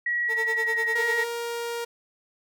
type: tone with pitch glide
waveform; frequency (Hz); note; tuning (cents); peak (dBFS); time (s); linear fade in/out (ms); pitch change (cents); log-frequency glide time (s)
sine; 1918 to 1891.6; A#6 to A#6; +49 to +25; -23; 0.06-1.24; 5; -24; 0.55-0.77
type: tone with tremolo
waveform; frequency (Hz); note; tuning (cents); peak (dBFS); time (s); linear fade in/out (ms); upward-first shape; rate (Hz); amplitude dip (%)
30% pulse; 449.1; A4; +35; -25; 0.28-1.29; 50; sine; 10; 90
type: tone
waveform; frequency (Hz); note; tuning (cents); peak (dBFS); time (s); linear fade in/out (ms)
sawtooth; 469.8; A#4; +13; -25; 0.95-1.85; 10
effects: none